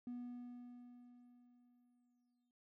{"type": "tone with exponential decay", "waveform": "triangle", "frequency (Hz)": 244.2, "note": "B3", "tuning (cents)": -19, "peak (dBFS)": -40, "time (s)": [0.07, 2.51], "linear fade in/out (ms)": 2, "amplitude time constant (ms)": 530, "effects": ["tanh soft clip ceiling -39 dBFS"]}